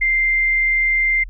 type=tone; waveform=sine; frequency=2093 Hz; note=C7; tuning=in tune; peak=-14 dBFS; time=0.01-1.24 s; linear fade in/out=10 ms; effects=added 40 Hz sine -30 dBFS peak until 1.29 s